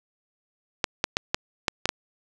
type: clicks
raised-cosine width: 0.2 ms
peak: -4 dBFS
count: 7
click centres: 0.842 / 1.041 / 1.169 / 1.345 / 1.682 / 1.856 / 1.891 s
effects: none